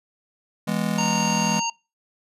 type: chord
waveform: square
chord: E major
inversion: none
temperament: just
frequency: 164.81 / 206 / 247.2 Hz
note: E3 / G#3 / B3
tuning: 0 / -14 / +2 cents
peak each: -28 / -25 / -31 dBFS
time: 0.67-1.6 s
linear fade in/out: 10 ms
type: harmonic tone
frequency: 926 Hz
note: A#5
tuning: 12 cents flat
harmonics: 1 / 3 / 5 / 7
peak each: -26 / -28 / -33 / -29 dBFS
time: 0.98-1.7 s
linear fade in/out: 5 ms
effects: noise-tail reverb RT60 0.3 s tail -25 dB re dry + resampled to 32000 Hz

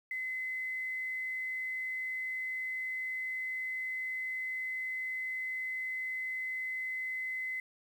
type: tone with quantisation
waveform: sine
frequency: 2038 Hz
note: C7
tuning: 46 cents flat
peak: -34 dBFS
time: 0.11-7.6 s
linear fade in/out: 2 ms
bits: 10
effects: none

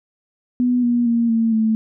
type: tone with pitch steps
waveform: sine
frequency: 246.9 / 240 / 233.3 / 226.8 / 220.5 Hz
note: B3 / B3 / A#3 / A#3 / A3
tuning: 0 / -49 / +2 / -47 / +4 cents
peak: -14 dBFS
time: 0.6-1.75 s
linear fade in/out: 0 ms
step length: 230 ms
effects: none

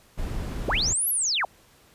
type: noise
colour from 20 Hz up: brown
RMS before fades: -30 dBFS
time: 0.17-0.94 s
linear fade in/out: 20 ms
type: linear two-way sweep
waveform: sine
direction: up then down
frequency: 246.9 to 11860 to 581 Hz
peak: -22 dBFS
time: 0.68-1.45 s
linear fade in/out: 2 ms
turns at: 1.09 s
effects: pink hiss -57 dBFS RMS until 1.94 s + resampled to 32000 Hz

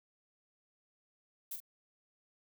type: noise with echo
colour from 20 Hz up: violet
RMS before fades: -41 dBFS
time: 1.51-1.56 s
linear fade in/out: 5 ms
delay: 43 ms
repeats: 1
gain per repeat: -7 dB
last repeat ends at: 1.603 s
effects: none

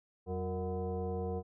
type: tone with frequency modulation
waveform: sine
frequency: 188.5 Hz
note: F#3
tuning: 32 cents sharp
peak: -33 dBFS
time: 0.26-1.43 s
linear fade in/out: 50 ms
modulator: 274 Hz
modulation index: 1.7
effects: none

